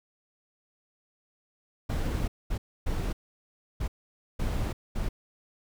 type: noise bursts at uneven times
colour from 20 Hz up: brown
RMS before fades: -29 dBFS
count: 6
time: 1.89-2.28 / 2.5-2.58 / 2.86-3.13 / 3.8-3.88 / 4.39-4.73 / 4.95-5.09 s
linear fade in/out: 10 ms
effects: none